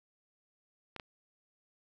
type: clicks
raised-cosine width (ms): 0.3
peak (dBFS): -26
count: 2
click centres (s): 0.963 / 0.998
effects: none